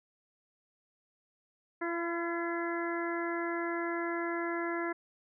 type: harmonic tone with a mistuned harmonic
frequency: 340 Hz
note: F4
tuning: 46 cents flat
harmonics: 1 / 2 / 3 / 4 / 5 / 6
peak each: -34 / -40 / -41 / -41 / -40 / -43 dBFS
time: 1.81-4.93 s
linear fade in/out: 10 ms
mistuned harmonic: 3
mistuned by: -15 cents
effects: none